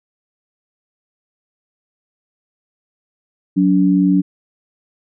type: tone pair together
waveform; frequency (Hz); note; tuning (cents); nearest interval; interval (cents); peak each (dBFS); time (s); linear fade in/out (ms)
sine; 184.28 / 286.5; F#3 / D4; -7 / -43; minor sixth; 764; -13; 3.56-4.22; 20
effects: none